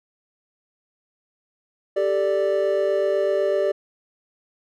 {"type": "chord", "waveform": "triangle", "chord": "G suspended second", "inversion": "none", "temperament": "equal", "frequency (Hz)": [392, 440, 587.3], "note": ["G4", "A4", "D5"], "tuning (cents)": [0, 0, 0], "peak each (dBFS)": [-21, -25, -19], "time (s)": [1.96, 3.72], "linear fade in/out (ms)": 10, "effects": []}